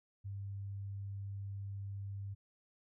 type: tone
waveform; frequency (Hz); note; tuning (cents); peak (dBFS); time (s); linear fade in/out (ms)
sine; 99.2; G2; +21; -40; 0.24-2.35; 20
effects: none